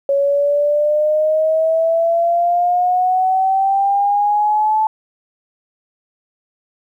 sine exponential sweep, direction up, 554.4 to 874 Hz, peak -12 dBFS, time 0.09-4.87 s, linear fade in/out 2 ms, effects 9-bit

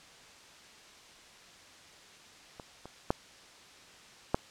clicks, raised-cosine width 1 ms, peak -29 / -30 / -12 / -11 dBFS, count 4, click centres 2.598 / 2.856 / 3.105 / 4.345 s, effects white hiss -54 dBFS RMS until 4.5 s + low-pass 6000 Hz 12 dB/octave

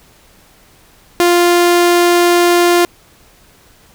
sawtooth tone, 349.2 Hz, F4, in tune, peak -4 dBFS, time 1.2-2.85 s, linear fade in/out 0 ms, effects pink hiss -47 dBFS RMS until 3.94 s

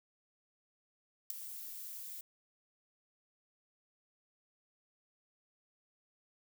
violet noise with ADSR envelope, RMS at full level -31 dBFS, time 1.3-2.21 s, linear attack 4 ms, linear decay 4 ms, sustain -15 dB, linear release 5 ms, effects none

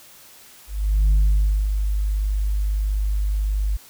sine tone with ADSR envelope, 50.8 Hz, G#1, 38 cents flat, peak -10 dBFS, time 0.67-3.77 s, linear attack 440 ms, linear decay 570 ms, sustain -8 dB, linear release 11 ms, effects tanh soft clip ceiling -12 dBFS + white hiss -47 dBFS RMS until 3.89 s

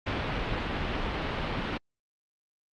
pink low-pass noise, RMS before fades -31 dBFS, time 0.06-1.78 s, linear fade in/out 10 ms, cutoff 3500 Hz, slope 24 dB/octave, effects Opus 48 kbps

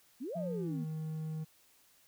sine exponential two-way sweep, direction up then down, 220 to 691 to 220 Hz, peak -37 dBFS, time 0.2-0.85 s, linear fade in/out 20 ms, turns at 0.36 s
triangle tone with pitch glide, 176.4 to 157.15 Hz, F3 to D#3, +18 to +18 cents, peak -34 dBFS, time 0.35-1.45 s, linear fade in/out 20 ms, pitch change -200 cents, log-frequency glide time 0.56-0.76 s
effects white hiss -66 dBFS RMS until 2.07 s

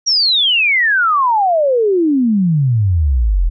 sine exponential sweep, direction down, 5760 to 39.07 Hz, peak -10 dBFS, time 0.06-3.5 s, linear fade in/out 20 ms, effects none

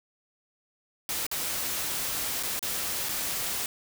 white noise with dropouts, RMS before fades -31 dBFS, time 1.09-3.66 s, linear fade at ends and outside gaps 1 ms, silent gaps 1.266-1.314 / 2.428-2.433 / 2.593-2.627 / 3.087-3.091 s, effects none

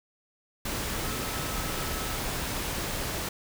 sine tone in noise, 1298 Hz, E6, 27 cents flat, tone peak -42 dBFS, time 1.04-2.16 s, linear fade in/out 5 ms, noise pink, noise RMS -32 dBFS, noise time 0.65-3.29 s, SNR -13 dB, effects none

